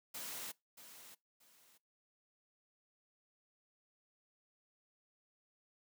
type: noise with echo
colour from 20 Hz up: white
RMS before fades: -45 dBFS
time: 0.14-0.52 s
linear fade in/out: 10 ms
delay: 630 ms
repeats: 2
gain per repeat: -11 dB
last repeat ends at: 1.78 s
effects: noise-tail reverb RT60 0.2 s tail -22 dB re dry + high-pass 150 Hz 12 dB/octave